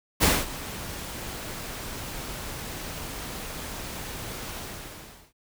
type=noise with ADSR envelope; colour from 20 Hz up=pink; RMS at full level=-18 dBFS; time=0.2-5.33 s; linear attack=32 ms; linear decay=220 ms; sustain=-18 dB; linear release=780 ms; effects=none